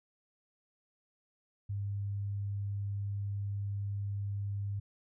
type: tone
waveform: sine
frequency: 100.6 Hz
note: G2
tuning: 45 cents sharp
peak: -33 dBFS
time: 1.69-4.8 s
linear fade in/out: 10 ms
effects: none